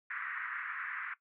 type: band-pass noise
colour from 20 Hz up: white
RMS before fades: -40 dBFS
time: 0.1-1.14 s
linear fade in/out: 5 ms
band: 1200 to 2000 Hz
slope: 48 dB/octave
effects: noise-tail reverb RT60 0.1 s tail -17 dB re dry